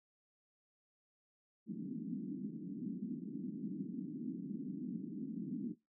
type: band-pass noise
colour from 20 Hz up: white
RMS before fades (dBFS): -43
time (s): 1.66-5.76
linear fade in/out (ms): 50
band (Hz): 170 to 290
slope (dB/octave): 48
effects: noise-tail reverb RT60 0.2 s tail -21 dB re dry